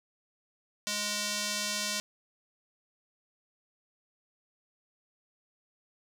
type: tone with band-pass filter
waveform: square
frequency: 207.8 Hz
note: G#3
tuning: 1 cent sharp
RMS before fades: -33 dBFS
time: 0.87-2 s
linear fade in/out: 0 ms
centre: 5700 Hz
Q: 1.1
effects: none